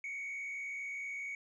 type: tone with frequency modulation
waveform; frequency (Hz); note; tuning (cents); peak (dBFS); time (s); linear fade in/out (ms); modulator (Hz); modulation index
sine; 2234; C#7; +13; -36; 0.04-1.35; 2; 64.5; 0.86
effects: tanh soft clip ceiling -37 dBFS